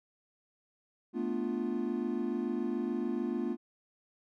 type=chord; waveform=triangle; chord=B half-diminished seventh; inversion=third; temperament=equal; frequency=220 / 246.9 / 293.7 / 349.2 Hz; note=A3 / B3 / D4 / F4; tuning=0 / 0 / 0 / 0 cents; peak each=-35 / -33 / -37 / -34 dBFS; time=1.13-3.57 s; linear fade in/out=50 ms; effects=none